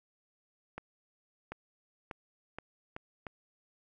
accelerating click train, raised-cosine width 0.5 ms, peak -25 dBFS, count 6, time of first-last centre 0.78-3.268 s, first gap 740 ms, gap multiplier 0.8, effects none

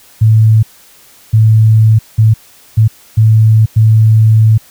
sine tone bursts at uneven times, 110 Hz, A2, in tune, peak -3 dBFS, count 6, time 0.21-0.63 / 1.33-1.99 / 2.18-2.34 / 2.77-2.88 / 3.17-3.66 / 3.76-4.58 s, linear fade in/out 10 ms, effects white hiss -42 dBFS RMS until 4.7 s

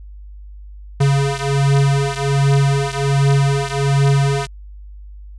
square beating tone pair, 138.59 / 139.89 Hz, C#3 / C#3, 0 / +16 cents, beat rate 1.3 Hz, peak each -16 / -18 dBFS, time 1-4.47 s, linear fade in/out 10 ms, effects added 50 Hz sine -33 dBFS peak until 5.38 s + resampled to 22050 Hz

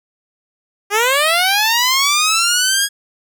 10% pulse linear sweep, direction up, 396.8 to 1661.2 Hz, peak -4 dBFS, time 0.9-2.89 s, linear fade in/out 50 ms, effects none

